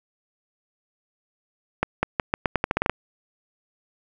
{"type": "accelerating click train", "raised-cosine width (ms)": 0.5, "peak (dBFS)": -5, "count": 12, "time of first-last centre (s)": [1.83, 2.896], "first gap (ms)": 200, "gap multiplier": 0.84, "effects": []}